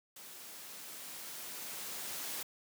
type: noise with level ramp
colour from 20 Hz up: white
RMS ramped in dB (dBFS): -51 to -40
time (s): 0.16-2.43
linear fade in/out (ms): 5
effects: high-pass 150 Hz 12 dB/octave